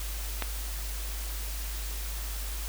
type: click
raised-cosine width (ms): 0.3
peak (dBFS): -13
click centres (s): 0.423
effects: added 51 Hz sine -33 dBFS peak until 2.68 s + white hiss -40 dBFS RMS until 2.68 s